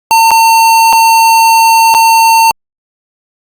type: tone with dropouts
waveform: square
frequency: 905 Hz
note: A5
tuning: 48 cents sharp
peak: -4 dBFS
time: 0.11-2.51 s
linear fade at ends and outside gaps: 0 ms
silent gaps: 0.307-0.315 / 0.927-0.931 / 1.941-1.948 s
effects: Opus 48 kbps